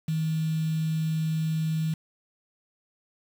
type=tone with quantisation; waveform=sine; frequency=158.9 Hz; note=D#3; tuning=37 cents sharp; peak=-24 dBFS; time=0.08-1.94 s; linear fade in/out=5 ms; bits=7; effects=none